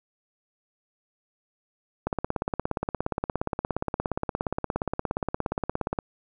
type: click train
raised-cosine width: 1 ms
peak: -12 dBFS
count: 68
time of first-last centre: 2.07-5.988 s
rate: 17.1 Hz
effects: none